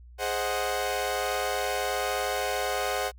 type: chord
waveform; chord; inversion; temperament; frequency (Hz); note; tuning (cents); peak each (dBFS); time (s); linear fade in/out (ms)
sawtooth; Ab dominant seventh; none; equal; 415.3 / 523.3 / 622.3 / 740; Ab4 / C5 / Eb5 / Gb5; 0 / 0 / 0 / 0; -30 / -28 / -31 / -27; 0.18-3.12; 50
effects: added 60 Hz sine -46 dBFS peak until 3.18 s